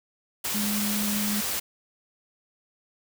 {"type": "tone in noise", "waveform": "sine", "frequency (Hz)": 207.7, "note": "G#3", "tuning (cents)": 0, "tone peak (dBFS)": -27, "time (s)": [0.54, 1.41], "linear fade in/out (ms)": 10, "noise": "white", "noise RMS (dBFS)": -29, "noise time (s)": [0.44, 1.6], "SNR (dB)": -1, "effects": []}